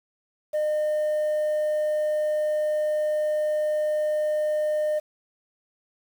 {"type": "tone", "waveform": "sine", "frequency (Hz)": 608, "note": "D#5", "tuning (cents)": -40, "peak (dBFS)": -19, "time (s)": [0.53, 5], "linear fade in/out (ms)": 20, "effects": ["tanh soft clip ceiling -21 dBFS", "8-bit"]}